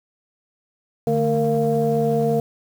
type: tone cluster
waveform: sine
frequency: 148.9 / 223.4 / 461.9 / 690 Hz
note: D3 / A3 / A#4 / F5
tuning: +24 / +27 / -16 / -21 cents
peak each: -23 / -23 / -19 / -24 dBFS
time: 1.07-2.4 s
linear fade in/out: 2 ms
effects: tanh soft clip ceiling -8 dBFS + 7-bit